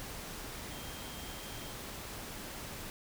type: tone in noise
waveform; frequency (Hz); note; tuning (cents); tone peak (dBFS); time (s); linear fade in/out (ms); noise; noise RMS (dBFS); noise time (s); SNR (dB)
sine; 3186; G7; +27; -53; 0.71-1.72; 0; pink; -44; 0-2.9; -12
effects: none